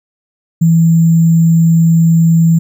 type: tone with sample-and-hold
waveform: sine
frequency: 164.81 Hz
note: E3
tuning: in tune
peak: -5 dBFS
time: 0.61-2.59 s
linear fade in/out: 10 ms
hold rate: 7350 Hz
effects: none

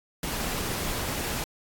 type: noise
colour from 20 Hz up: pink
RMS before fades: -31 dBFS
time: 0.23-1.44 s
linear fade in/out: 2 ms
effects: AAC 64 kbps

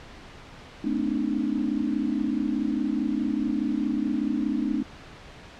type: tone cluster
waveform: sine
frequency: 215 / 251.4 / 283.4 / 308.2 Hz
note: A3 / B3 / C#4 / D#4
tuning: -40 / +31 / +38 / -16 cents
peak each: -29 dBFS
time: 0.84-4.83 s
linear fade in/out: 5 ms
effects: pink hiss -45 dBFS RMS until 5.59 s + low-pass 4000 Hz 12 dB/octave

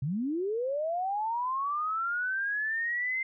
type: linear sweep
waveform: sine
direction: up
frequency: 123.47 to 2093 Hz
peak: -28 dBFS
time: 0.02-3.23 s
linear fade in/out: 5 ms
effects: none

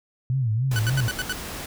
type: tone with vibrato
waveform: sine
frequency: 120.3 Hz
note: B2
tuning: 45 cents flat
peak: -20 dBFS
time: 0.3-1.08 s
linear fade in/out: 0 ms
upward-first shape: sine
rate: 3.4 Hz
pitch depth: 200 cents each way
type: noise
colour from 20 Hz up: pink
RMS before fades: -34 dBFS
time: 0.71-1.66 s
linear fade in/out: 5 ms
type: tone bursts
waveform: sawtooth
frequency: 1495 Hz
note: F#6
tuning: 17 cents sharp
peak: -21 dBFS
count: 6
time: 0.76-1.325 s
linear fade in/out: 0 ms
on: 30 ms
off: 77 ms
effects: none

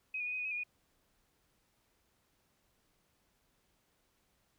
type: tone with pitch steps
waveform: sine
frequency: 2527 / 2446 / 2475 / 2514 / 2472 / 2548 / 2429 / 2464 Hz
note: D#7 / D#7 / D#7 / D#7 / D#7 / D#7 / D#7 / D#7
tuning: +26 / -30 / -10 / +17 / -12 / +41 / -42 / -17 cents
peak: -35 dBFS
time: 0.14-0.636 s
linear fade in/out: 5 ms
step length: 62 ms
effects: pink hiss -75 dBFS RMS until 4.58 s

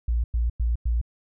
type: tone bursts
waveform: sine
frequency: 58.27 Hz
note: A#1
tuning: in tune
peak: -20 dBFS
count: 4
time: 0.08-1.014 s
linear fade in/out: 5 ms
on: 160 ms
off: 98 ms
effects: none

